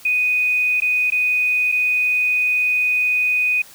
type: tone with dropouts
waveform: sine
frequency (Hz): 2489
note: D#7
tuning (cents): 0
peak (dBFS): -15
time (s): 0.05-3.62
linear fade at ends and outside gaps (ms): 5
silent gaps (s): 0.803-0.819 / 1.103-1.12 / 1.718-1.722
effects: white hiss -44 dBFS RMS until 3.74 s